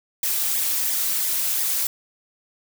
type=noise with flanger; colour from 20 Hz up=blue; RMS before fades=-23 dBFS; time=0.23-1.87 s; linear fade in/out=2 ms; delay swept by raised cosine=0.69 to 4.79 ms; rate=2.9 Hz; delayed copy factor=-0.9; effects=none